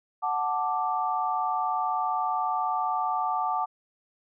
sine chord, D major, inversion first, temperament equal, 740 / 880 / 1174.7 Hz, F#5 / A5 / D6, 0 / 0 / 0 cents, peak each -29 dBFS, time 0.22-3.66 s, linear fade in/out 20 ms, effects none

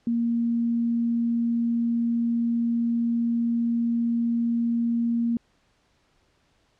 sine tone, 233.8 Hz, A#3, 5 cents sharp, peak -21 dBFS, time 0.07-5.37 s, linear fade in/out 2 ms, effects pink hiss -66 dBFS RMS until 6.79 s + low-pass 6000 Hz 12 dB/octave

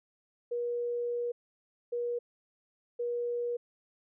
sine tone bursts at uneven times, 479.5 Hz, A#4, 49 cents sharp, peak -30 dBFS, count 3, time 0.51-1.32 / 1.92-2.19 / 2.99-3.57 s, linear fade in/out 10 ms, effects none

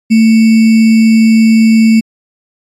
sine tone with sample-and-hold, 222.9 Hz, A3, 23 cents sharp, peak -3 dBFS, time 0.1-2.01 s, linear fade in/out 20 ms, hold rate 2450 Hz, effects low-pass 8000 Hz 12 dB/octave + AAC 64 kbps

